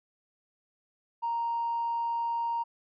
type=tone with tanh clipping; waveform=triangle; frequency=932.3 Hz; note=A#5; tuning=in tune; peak=-27 dBFS; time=1.22-2.64 s; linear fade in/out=20 ms; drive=1 dB; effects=resampled to 11025 Hz